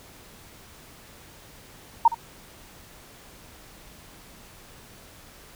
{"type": "tone with echo", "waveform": "sine", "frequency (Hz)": 922, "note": "A#5", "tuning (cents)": -19, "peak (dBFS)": -11, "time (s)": [2.05, 2.08], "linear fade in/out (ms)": 5, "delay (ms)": 66, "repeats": 1, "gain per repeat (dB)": -15, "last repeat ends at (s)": 2.146, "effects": ["pink hiss -49 dBFS RMS until 5.55 s"]}